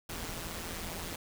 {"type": "noise with amplitude modulation", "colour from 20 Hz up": "pink", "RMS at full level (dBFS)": -37, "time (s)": [0.09, 1.16], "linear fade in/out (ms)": 5, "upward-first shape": "sine", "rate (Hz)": 167, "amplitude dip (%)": 65, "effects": []}